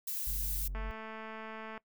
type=noise; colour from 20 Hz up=violet; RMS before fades=-37 dBFS; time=0.07-0.68 s; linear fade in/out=5 ms
type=tone; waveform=triangle; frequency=46.25 Hz; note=F#1; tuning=in tune; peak=-33 dBFS; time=0.27-0.91 s; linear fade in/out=0 ms
type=click train; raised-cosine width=0.5 ms; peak=-30 dBFS; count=227; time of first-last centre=0.75-1.777 s; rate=220 Hz
effects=noise-tail reverb RT60 0.1 s tail -22 dB re dry